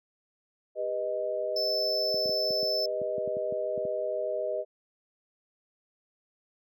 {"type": "chord", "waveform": "sine", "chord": "G augmented", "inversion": "none", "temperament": "equal with one note detuned", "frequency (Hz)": [400.7, 493.9, 622.3], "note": ["G4", "B4", "D#5"], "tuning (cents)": [38, 0, 0], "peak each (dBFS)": [-36, -34, -30], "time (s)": [0.75, 4.65], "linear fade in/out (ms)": 50}
{"type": "tone", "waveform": "triangle", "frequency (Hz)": 5274, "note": "E8", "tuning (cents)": 0, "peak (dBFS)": -27, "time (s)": [1.56, 2.86], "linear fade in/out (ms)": 5}
{"type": "clicks", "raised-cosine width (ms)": 3, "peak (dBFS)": -26, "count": 12, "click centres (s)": [2.143, 2.257, 2.294, 2.506, 2.63, 3.016, 3.181, 3.276, 3.368, 3.524, 3.777, 3.852]}
{"effects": ["high-pass 150 Hz 12 dB/octave"]}